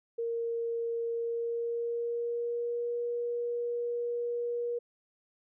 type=tone with pitch glide; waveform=sine; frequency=464.3 to 477.1 Hz; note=A#4 to A#4; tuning=-7 to +40 cents; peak=-30 dBFS; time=0.18-4.79 s; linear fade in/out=10 ms; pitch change=+47 cents; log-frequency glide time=1.11-2.98 s; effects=none